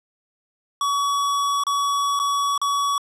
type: tone with dropouts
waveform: square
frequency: 1131 Hz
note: C#6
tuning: 34 cents sharp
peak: -20 dBFS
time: 0.81-2.98 s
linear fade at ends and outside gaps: 2 ms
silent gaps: 1.637-1.667 / 2.192-2.198 / 2.578-2.615 s
effects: low-pass 10000 Hz 12 dB/octave